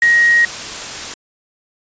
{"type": "tone in noise", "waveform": "sine", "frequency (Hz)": 1885, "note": "A#6", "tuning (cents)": 19, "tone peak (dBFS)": -8, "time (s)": [0.02, 0.45], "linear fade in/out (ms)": 2, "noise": "white", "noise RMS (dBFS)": -26, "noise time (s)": [0.02, 1.14], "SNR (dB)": 15, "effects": ["resampled to 16000 Hz"]}